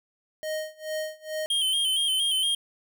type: tone with tremolo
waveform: square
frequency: 622 Hz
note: D#5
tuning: 1 cent flat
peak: -28 dBFS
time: 0.43-1.46 s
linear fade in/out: 0 ms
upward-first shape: sine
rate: 2.3 Hz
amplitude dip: 95%
type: tone with vibrato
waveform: square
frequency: 3143 Hz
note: G7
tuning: 4 cents sharp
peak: -23 dBFS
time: 1.5-2.55 s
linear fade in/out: 5 ms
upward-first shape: square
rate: 4.3 Hz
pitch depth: 45 cents each way
effects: none